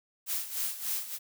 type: noise with tremolo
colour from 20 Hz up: blue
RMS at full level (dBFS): -31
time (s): 0.26-1.19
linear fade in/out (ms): 50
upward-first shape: sine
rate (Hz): 3.4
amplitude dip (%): 75
effects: none